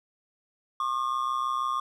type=ring-modulated tone; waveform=triangle; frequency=1142 Hz; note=D6; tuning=49 cents flat; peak=-21 dBFS; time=0.8-1.8 s; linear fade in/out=2 ms; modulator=63.1 Hz; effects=none